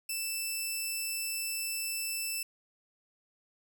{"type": "tone", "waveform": "10% pulse", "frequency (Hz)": 2648, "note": "E7", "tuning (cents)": 7, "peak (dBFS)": -24, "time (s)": [0.09, 2.43], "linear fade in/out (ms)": 5, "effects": []}